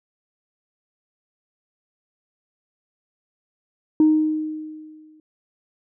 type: tone with exponential decay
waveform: sine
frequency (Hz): 310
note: D#4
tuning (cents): -6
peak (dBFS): -9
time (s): 4-5.2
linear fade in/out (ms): 2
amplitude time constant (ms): 260
effects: tanh soft clip ceiling -8 dBFS